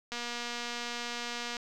click train, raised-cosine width 0.2 ms, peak -20 dBFS, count 347, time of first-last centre 0.12-1.568 s, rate 239 Hz, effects none

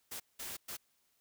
white noise bursts at uneven times, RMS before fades -43 dBFS, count 3, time 0.11-0.2 / 0.39-0.57 / 0.68-0.77 s, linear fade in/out 10 ms, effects white hiss -75 dBFS RMS until 1.2 s

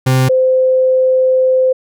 40% pulse / sine tone pair in turn, 130 / 517 Hz, C3 / C5, -11 / -21 cents, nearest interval 2 octaves, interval 2390 cents, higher second, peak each -8 dBFS, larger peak neither, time 0.06-0.29 / 0.29-1.73 s, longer second, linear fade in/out 10 ms, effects none

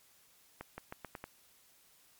accelerating click train, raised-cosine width 0.5 ms, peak -27 dBFS, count 6, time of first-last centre 0.61-1.24 s, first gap 170 ms, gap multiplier 0.85, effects white hiss -65 dBFS RMS until 2.19 s + MP3 96 kbps

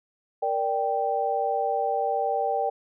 sine chord, G minor, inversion first, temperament equal, 466.2 / 587.3 / 784 Hz, Bb4 / D5 / G5, 0 / 0 / 0 cents, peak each -29 / -29 / -25 dBFS, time 0.42-2.7 s, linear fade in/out 10 ms, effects none

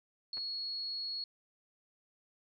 sine tone, 4336 Hz, C#8, 39 cents flat, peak -36 dBFS, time 0.33-1.24 s, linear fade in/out 2 ms
clicks, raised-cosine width 0.5 ms, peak -37 dBFS, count 2, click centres 0.371 / 0.38 s
effects none

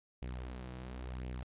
sawtooth tone with flanger, 62.7 Hz, B1, 27 cents sharp, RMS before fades -43 dBFS, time 0.22-1.43 s, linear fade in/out 0 ms, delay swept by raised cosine 0.35 to 6.25 ms, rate 0.95 Hz, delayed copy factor +0.55, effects resampled to 8000 Hz

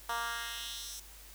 10% pulse tone with high-pass filter sweep, 233.4 Hz, A#3, 2 cents sharp, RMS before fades -39 dBFS, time 0.09-1 s, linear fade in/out 5 ms, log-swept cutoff 910 to 6300 Hz, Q 1.6, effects added 50 Hz sine -54 dBFS peak until 1.34 s + white hiss -54 dBFS RMS until 1.34 s

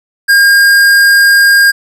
sine tone with hard clipping, 1615 Hz, G#6, 49 cents flat, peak -5 dBFS, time 0.28-1.72 s, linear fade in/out 20 ms, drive 15 dB, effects none

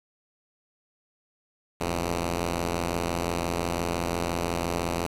5% pulse tone pair together, 54.05 / 85.8 Hz, A1 / F2, -30 / -30 cents, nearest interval minor sixth, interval 800 cents, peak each -24 / -16 dBFS, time 1.8-5.07 s, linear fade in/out 10 ms, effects resampled to 32000 Hz + 7-bit

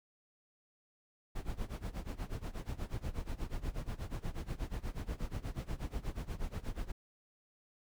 brown noise with tremolo, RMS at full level -36 dBFS, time 1.35-6.92 s, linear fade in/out 10 ms, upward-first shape sine, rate 8.3 Hz, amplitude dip 90%, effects none

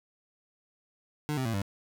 25% pulse tone with pitch steps, 149.9 / 130.5 / 113.6 / 98.9 Hz, D3 / C3 / A#2 / G2, +36 / -4 / -44 / +16 cents, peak -25 dBFS, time 1.29-1.618 s, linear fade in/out 0 ms, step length 82 ms, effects none

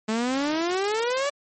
sawtooth exponential sweep, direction up, 214 to 583 Hz, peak -19 dBFS, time 0.08-1.3 s, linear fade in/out 10 ms, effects MP3 32 kbps

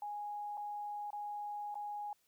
sine tone with dropouts, 828 Hz, G#5, 5 cents flat, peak -39 dBFS, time 0.02-2.13 s, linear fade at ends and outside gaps 2 ms, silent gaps 0.572-0.576 / 1.105-1.13 / 1.744-1.754 s, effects white hiss -75 dBFS RMS until 2.27 s

